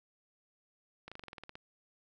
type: slowing click train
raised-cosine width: 0.3 ms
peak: -30 dBFS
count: 11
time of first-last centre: 1.08-1.555 s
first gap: 36 ms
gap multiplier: 1.06
effects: none